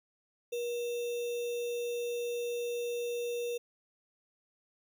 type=tone with sample-and-hold; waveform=sine; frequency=477.8 Hz; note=A#4; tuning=43 cents sharp; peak=-32 dBFS; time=0.52-3.58 s; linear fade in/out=10 ms; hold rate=3150 Hz; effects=none